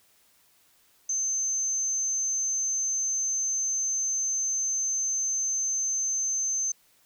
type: tone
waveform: sine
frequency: 6240 Hz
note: G8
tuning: 9 cents flat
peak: -25 dBFS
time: 1.09-6.72 s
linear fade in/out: 5 ms
effects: white hiss -63 dBFS RMS until 7.05 s